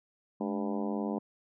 harmonic tone with a mistuned harmonic, 98.7 Hz, G2, 12 cents sharp, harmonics 2 / 3 / 4 / 5 / 6 / 7 / 8 / 9 / 10, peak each -33 / -37 / -39 / -41 / -43 / -44 / -45 / -46 / -47 dBFS, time 0.4-1.19 s, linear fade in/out 10 ms, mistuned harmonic 2, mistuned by +120 cents, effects none

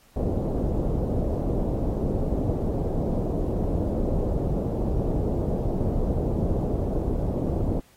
pink low-pass noise, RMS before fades -25 dBFS, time 0.16-7.8 s, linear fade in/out 5 ms, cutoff 600 Hz, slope 24 dB/octave, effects pink hiss -58 dBFS RMS until 7.96 s + AAC 48 kbps

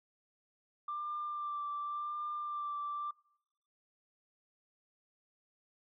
sine tone with vibrato, 1183 Hz, D6, 12 cents sharp, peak -35 dBFS, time 0.88-3.11 s, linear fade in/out 5 ms, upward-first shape sine, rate 0.9 Hz, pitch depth 20 cents each way, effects noise-tail reverb RT60 0.8 s tail -25 dB re dry + tanh soft clip ceiling -31 dBFS

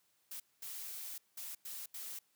blue noise bursts at uneven times, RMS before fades -45 dBFS, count 5, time 0.31-0.4 / 0.62-1.18 / 1.37-1.55 / 1.65-1.86 / 1.94-2.19 s, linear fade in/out 5 ms, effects white hiss -75 dBFS RMS until 2.35 s + high-pass 80 Hz 12 dB/octave

